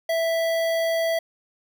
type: tone with notch filter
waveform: square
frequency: 659.3 Hz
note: E5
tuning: in tune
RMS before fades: -23 dBFS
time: 0.09-1.19 s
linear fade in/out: 5 ms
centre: 7800 Hz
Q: 1.2
effects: none